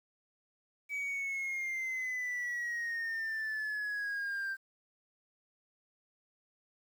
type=exponential sweep; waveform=sine; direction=down; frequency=2287 to 1568 Hz; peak=-31 dBFS; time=0.89-4.57 s; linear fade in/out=50 ms; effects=tanh soft clip ceiling -33 dBFS + 10-bit